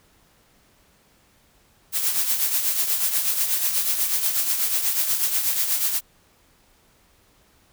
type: noise with tremolo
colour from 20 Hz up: blue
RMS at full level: -20 dBFS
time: 1.92-6.01 s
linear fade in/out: 50 ms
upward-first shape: triangle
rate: 8.2 Hz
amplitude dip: 60%
effects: pink hiss -59 dBFS RMS until 7.72 s